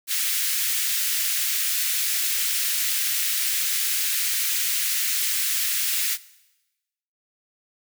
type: high-pass noise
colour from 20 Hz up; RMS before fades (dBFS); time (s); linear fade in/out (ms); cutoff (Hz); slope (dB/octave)
white; -24; 0.07-6.18; 50; 1700; 24
effects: noise-tail reverb RT60 1.0 s tail -19 dB re dry